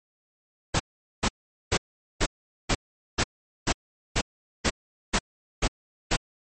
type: noise bursts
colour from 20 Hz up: pink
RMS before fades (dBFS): -22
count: 12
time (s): 0.74-6.166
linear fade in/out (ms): 10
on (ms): 58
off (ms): 430
effects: MP3 32 kbps